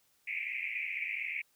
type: band-pass noise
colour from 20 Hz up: pink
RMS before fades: -37 dBFS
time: 0.27-1.42 s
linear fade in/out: 10 ms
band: 2100 to 2500 Hz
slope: 96 dB/octave
effects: white hiss -71 dBFS RMS until 1.55 s